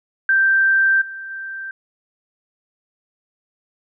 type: tone with level steps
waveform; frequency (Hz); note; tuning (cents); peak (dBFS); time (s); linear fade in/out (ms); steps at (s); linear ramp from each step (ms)
sine; 1568; G6; 0; -12 / -29 / -27; 0.29-1.71; 2; 1.01 / 1.3; 10
effects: none